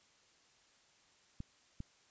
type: clicks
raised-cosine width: 5 ms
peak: -30 dBFS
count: 2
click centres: 1.404 / 1.804 s
effects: white hiss -68 dBFS RMS until 2.1 s + resampled to 16000 Hz